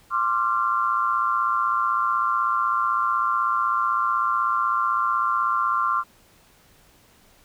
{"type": "tone cluster", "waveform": "sine", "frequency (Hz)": [1055, 1171, 1374], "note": ["C6", "D6", "F6"], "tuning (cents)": [14, -5, -29], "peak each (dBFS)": -24, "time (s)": [0.1, 6.04], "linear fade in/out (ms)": 50, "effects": ["pink hiss -56 dBFS RMS until 7.44 s"]}